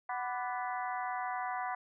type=harmonic tone with a mistuned harmonic; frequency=247.8 Hz; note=B3; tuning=6 cents sharp; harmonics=3 / 4 / 5 / 6 / 7 / 8; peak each=-37 / -39 / -43 / -45 / -47 / -46 dBFS; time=0.09-1.75 s; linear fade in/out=5 ms; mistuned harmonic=5; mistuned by=-85 cents; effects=none